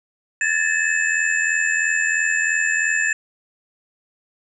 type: tone cluster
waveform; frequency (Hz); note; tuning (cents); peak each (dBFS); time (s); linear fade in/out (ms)
sine; 1712 / 1795 / 2592 / 7200; A6 / A6 / E7 / A8; -48 / +34 / -30 / +39; -21 / -21 / -25 / -28; 0.41-3.13; 2
effects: none